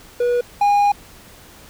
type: tone pair in turn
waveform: triangle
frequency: 485.1 / 815.8 Hz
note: B4 / G#5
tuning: -31 / -31 cents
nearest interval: major sixth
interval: 900 cents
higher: second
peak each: -13 / -10 dBFS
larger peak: second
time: 0.2-0.41 / 0.61-0.92 s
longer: second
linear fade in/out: 5 ms
effects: pink hiss -44 dBFS RMS until 1.69 s